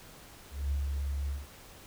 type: tone with ADSR envelope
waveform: sine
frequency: 70 Hz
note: C#2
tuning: 18 cents sharp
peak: -27 dBFS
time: 0.5-1.47 s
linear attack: 210 ms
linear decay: 150 ms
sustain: -3 dB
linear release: 170 ms
effects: pink hiss -52 dBFS RMS until 1.86 s